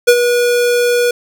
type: tone with ADSR envelope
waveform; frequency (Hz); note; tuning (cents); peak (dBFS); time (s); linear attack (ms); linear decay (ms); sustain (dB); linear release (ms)
square; 484; B4; -35; -3; 0.07-1.11; 16; 61; -8; 4
effects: none